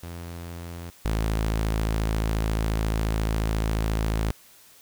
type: tone pair in turn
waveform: sawtooth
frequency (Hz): 85.5 / 54.24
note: F2 / A1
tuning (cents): -36 / -24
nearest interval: minor sixth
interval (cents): 788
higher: first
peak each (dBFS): -31 / -19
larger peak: second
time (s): 0.03-0.9 / 1.05-4.31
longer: second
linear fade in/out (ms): 0
effects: white hiss -53 dBFS RMS until 4.81 s